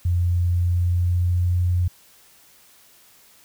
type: tone with pitch glide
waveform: sine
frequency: 87.7 to 88.92 Hz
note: F2 to F2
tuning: +8 to +32 cents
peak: -17 dBFS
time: 0.05-1.88 s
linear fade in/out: 5 ms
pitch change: +24 cents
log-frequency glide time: 0.51-1.61 s
effects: white hiss -53 dBFS RMS until 3.44 s